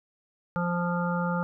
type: harmonic tone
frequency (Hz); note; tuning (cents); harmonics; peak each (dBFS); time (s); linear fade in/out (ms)
174.61; F3; 0; 1 / 3 / 5 / 7 / 8; -27 / -33 / -34 / -35 / -35; 0.56-1.43; 0
effects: none